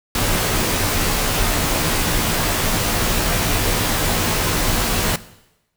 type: noise with comb filter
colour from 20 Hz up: pink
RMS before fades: -19 dBFS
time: 0.15-5.16 s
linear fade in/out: 2 ms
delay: 15 ms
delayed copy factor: -0.65
effects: noise-tail reverb RT60 0.9 s tail -17 dB re dry